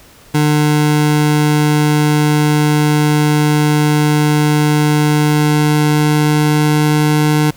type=tone with pitch glide; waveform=25% pulse; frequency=150 to 151.22 Hz; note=D3 to D#3; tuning=+37 to -49 cents; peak=-6 dBFS; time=0.34-7.51 s; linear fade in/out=10 ms; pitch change=+14 cents; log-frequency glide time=5.22-7.37 s; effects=pink hiss -43 dBFS RMS until 7.56 s